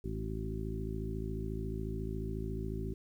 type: harmonic tone with a mistuned harmonic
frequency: 54.1 Hz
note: A1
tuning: 29 cents flat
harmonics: 1 / 2 / 3 / 4 / 5 / 6 / 7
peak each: -39 / -41 / -43 / -44 / -47 / -49 / -43 dBFS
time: 0.04-2.94 s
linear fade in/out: 5 ms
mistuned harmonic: 6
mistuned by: +18 cents
effects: 11-bit